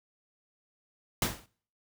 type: noise with exponential decay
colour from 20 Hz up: pink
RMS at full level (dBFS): -24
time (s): 1.22-1.46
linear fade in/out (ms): 2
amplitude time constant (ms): 52
effects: noise-tail reverb RT60 0.5 s tail -23 dB re dry